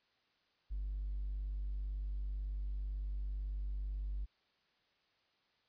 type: tone with hard clipping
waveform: sine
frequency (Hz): 49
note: G1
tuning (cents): 0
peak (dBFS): -37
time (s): 0.7-4.26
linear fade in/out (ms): 20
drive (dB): 1
effects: white hiss -75 dBFS RMS until 5.68 s + resampled to 11025 Hz